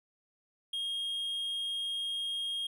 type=tone; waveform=triangle; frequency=3247 Hz; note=G#7; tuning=40 cents flat; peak=-31 dBFS; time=0.73-2.67 s; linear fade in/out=5 ms; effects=none